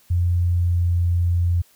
sine tone with pitch glide, 87.6 to 86.94 Hz, F2 to F2, +6 to -7 cents, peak -16 dBFS, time 0.1-1.62 s, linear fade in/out 10 ms, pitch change -13 cents, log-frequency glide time 0.46-0.93 s, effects white hiss -56 dBFS RMS until 1.75 s

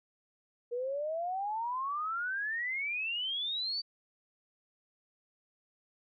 sine exponential sweep, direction up, 471.5 to 4643 Hz, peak -32 dBFS, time 0.71-3.82 s, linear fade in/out 20 ms, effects none

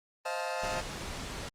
sawtooth chord, F dominant seventh, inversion second, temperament just, 523.8 / 628.6 / 698.5 / 873.1 Hz, C5 / Eb5 / F5 / A5, +2 / +18 / 0 / -14 cents, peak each -34 dBFS, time 0.25-0.81 s, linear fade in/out 10 ms
pink noise, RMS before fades -39 dBFS, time 0.63-1.49 s, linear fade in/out 5 ms
effects low-pass 8000 Hz 12 dB/octave + Opus 32 kbps

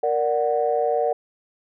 sine chord, Bb augmented, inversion none, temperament equal, 466.2 / 587.3 / 740 Hz, Bb4 / D5 / F#5, 0 / 0 / 0 cents, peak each -22 / -23 / -23 dBFS, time 0.03-1.13 s, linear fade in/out 5 ms, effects tanh soft clip ceiling -9 dBFS

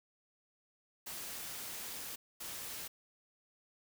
white noise bursts at uneven times, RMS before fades -44 dBFS, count 2, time 1.06-2.16 / 2.4-2.88 s, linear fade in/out 10 ms, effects none

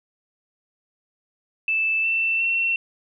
sine tone with pitch steps, 2637 / 2674 / 2711 Hz, E7 / E7 / E7, 0 / +24 / +48 cents, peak -19 dBFS, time 1.68-2.76 s, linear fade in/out 2 ms, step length 360 ms, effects none

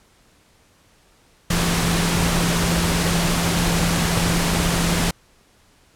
sine tone in noise, 170 Hz, F3, 46 cents flat, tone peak -21 dBFS, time 1.5-5.11 s, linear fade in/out 5 ms, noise pink, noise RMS -21 dBFS, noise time 1.5-5.11 s, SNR -3 dB, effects pink hiss -56 dBFS RMS until 5.95 s + low-pass 11000 Hz 12 dB/octave

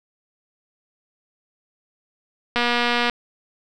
click train, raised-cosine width 0.3 ms, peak -5 dBFS, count 130, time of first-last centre 2.56-3.098 s, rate 240 Hz, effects none

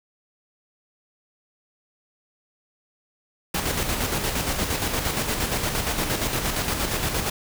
pink noise with tremolo, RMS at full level -24 dBFS, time 3.54-7.3 s, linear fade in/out 5 ms, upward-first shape square, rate 8.6 Hz, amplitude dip 40%, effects none

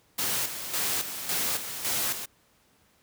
white noise with tremolo, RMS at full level -28 dBFS, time 0.18-2.26 s, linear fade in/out 10 ms, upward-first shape square, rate 1.8 Hz, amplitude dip 60%, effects pink hiss -64 dBFS RMS until 3.02 s + high-pass 60 Hz 12 dB/octave

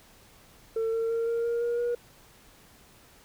sine tone with pitch steps, 450.1 / 454.8 / 459.6 / 464.4 / 469.2 / 474.1 / 479.1 Hz, A4 / A#4 / A#4 / A#4 / A#4 / A#4 / A#4, +39 / -43 / -25 / -7 / +11 / +29 / +47 cents, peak -23 dBFS, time 0.76-1.95 s, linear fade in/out 5 ms, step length 170 ms, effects tanh soft clip ceiling -24 dBFS + pink hiss -56 dBFS RMS until 3.24 s

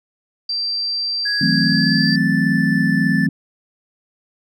sine tone, 4699 Hz, D8, in tune, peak -19 dBFS, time 0.49-2.16 s, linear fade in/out 5 ms
triangle tone with pitch glide, 1661.2 to 1756.9 Hz, G#6 to A6, 0 to -3 cents, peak -19 dBFS, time 1.25-3.27 s, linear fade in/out 10 ms, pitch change +97 cents, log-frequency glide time 1.6-2.16 s
sine chord, F# half-diminished seventh, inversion third, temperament equal with one note detuned, 161.42 / 185 / 220 / 261.6 Hz, E3 / F#3 / A3 / C4, -36 / 0 / 0 / 0 cents, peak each -20 dBFS, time 1.41-3.29 s, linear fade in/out 5 ms
effects none

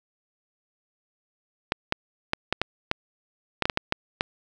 clicks, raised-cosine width 0.3 ms, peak -6 dBFS, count 12, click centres 1.721 / 1.924 / 2.334 / 2.526 / 2.616 / 2.914 / 3.623 / 3.655 / 3.698 / 3.774 / 3.924 / 4.209 s, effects none

